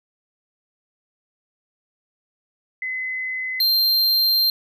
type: tone pair in turn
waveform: sine / square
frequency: 2033 / 4168 Hz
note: B6 / C8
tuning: +50 / -7 cents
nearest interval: octave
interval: 1243 cents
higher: second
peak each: -24 / -16 dBFS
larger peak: second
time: 2.82-3.6 / 3.6-4.5 s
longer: second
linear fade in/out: 2 ms
effects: none